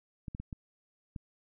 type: clicks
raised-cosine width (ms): 5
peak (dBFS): -27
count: 5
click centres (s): 0.282 / 0.349 / 0.4 / 0.528 / 1.162
effects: none